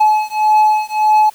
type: beating tone pair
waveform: triangle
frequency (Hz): 855 / 856.7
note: A5 / A5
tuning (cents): -50 / -46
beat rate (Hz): 1.7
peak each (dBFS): -11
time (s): 0-1.3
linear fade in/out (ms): 10
effects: white hiss -44 dBFS RMS until 1.34 s